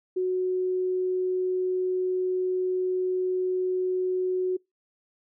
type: tone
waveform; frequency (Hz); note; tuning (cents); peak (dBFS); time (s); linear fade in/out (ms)
sine; 368.6; F#4; -7; -23; 0.16-4.57; 10
effects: noise-tail reverb RT60 0.2 s tail -26 dB re dry